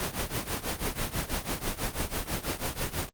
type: noise with tremolo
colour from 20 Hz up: pink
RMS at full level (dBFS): -28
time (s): 0-3.09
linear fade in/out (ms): 0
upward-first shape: triangle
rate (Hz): 6.1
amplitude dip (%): 90
effects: Opus 24 kbps